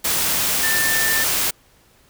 sine tone in noise, 1784 Hz, A6, 23 cents sharp, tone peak -20 dBFS, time 0.63-1.24 s, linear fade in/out 10 ms, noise white, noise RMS -20 dBFS, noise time 0.04-1.51 s, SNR -3 dB, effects pink hiss -55 dBFS RMS until 2.09 s

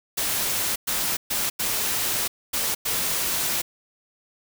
white noise bursts at uneven times, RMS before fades -25 dBFS, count 6, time 0.17-0.76 / 0.87-1.17 / 1.3-1.5 / 1.59-2.28 / 2.53-2.75 / 2.85-3.62 s, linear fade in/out 10 ms, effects none

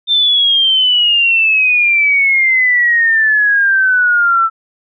sine exponential sweep, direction down, 3600 to 1324 Hz, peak -8 dBFS, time 0.07-4.5 s, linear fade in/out 50 ms, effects none

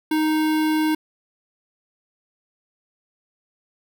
square tone with notch filter, 311.1 Hz, D#4, in tune, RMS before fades -20 dBFS, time 0.11-0.95 s, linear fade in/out 5 ms, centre 6800 Hz, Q 1.2, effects none

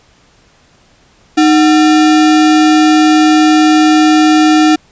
sine tone with sample-and-hold, 309.2 Hz, D#4, 11 cents flat, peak -4 dBFS, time 1.37-4.76 s, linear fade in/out 10 ms, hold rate 1050 Hz, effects pink hiss -48 dBFS RMS until 4.91 s + resampled to 16000 Hz

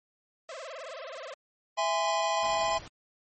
sawtooth tone with vibrato, 587.3 Hz, D5, in tune, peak -35 dBFS, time 0.49-1.34 s, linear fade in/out 2 ms, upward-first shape sine, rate 19 Hz, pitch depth 240 cents each way
square chord, E augmented, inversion none, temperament just, 659.3 / 824.1 / 1030.1 Hz, E5 / G#5 / B#5, 0 / -14 / -27 cents, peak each -31 dBFS, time 1.77-2.79 s, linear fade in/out 20 ms
pink noise, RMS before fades -46 dBFS, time 2.43-2.88 s, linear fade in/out 2 ms
effects MP3 32 kbps

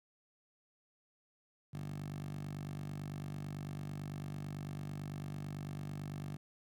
10% pulse tone with high-pass filter, 49 Hz, G1, in tune, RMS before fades -43 dBFS, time 1.73-6.37 s, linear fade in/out 10 ms, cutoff 130 Hz, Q 4.3, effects none

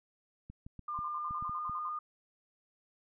clicks, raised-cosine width 5 ms, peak -34 dBFS, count 8, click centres 0.5 / 0.665 / 0.793 / 0.99 / 1.309 / 1.425 / 1.495 / 1.696 s
sine tone with pitch glide, 1200 to 1220.3 Hz, D6 to D#6, +37 to -34 cents, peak -35 dBFS, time 0.88-1.99 s, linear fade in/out 5 ms, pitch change +29 cents, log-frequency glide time 1.15-1.69 s
sine tone bursts, 1041 Hz, C6, 9 cents flat, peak -39 dBFS, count 10, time 0.94-1.891 s, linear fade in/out 2 ms, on 42 ms, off 59 ms
effects none

